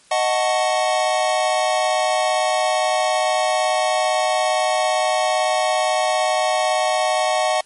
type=chord; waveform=square; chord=D# half-diminished seventh; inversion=none; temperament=equal; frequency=622.3 / 740 / 880 / 1108.7 Hz; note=D#5 / F#5 / A5 / C#6; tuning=0 / 0 / 0 / 0 cents; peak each=-21 / -21 / -27 / -27 dBFS; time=0.11-7.61 s; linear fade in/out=5 ms; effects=white hiss -52 dBFS RMS until 7.65 s + MP3 48 kbps